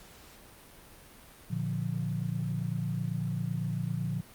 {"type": "chord", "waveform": "sine", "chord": "Bb major", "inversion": "none", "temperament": "equal", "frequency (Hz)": [116.54, 146.83, 174.61], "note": ["Bb2", "D3", "F3"], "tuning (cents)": [0, 0, 0], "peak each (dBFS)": -34, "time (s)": [1.5, 4.21], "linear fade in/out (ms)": 10, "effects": ["pink hiss -53 dBFS RMS until 4.34 s", "Opus 48 kbps"]}